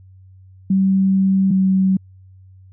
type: tone pair in turn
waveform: sine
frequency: 192.1 / 189.89 Hz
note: G3 / F#3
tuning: -35 / +45 cents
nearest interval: unison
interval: 20 cents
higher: first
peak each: -12 dBFS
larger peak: neither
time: 0.7-1.51 / 1.51-1.97 s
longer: first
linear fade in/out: 5 ms
effects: added 94 Hz sine -42 dBFS peak until 2.72 s